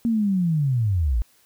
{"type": "linear sweep", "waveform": "sine", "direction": "down", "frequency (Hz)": [236.7, 49.69], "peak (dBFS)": -18, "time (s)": [0.05, 1.22], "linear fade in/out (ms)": 0, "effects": ["white hiss -59 dBFS RMS until 1.45 s"]}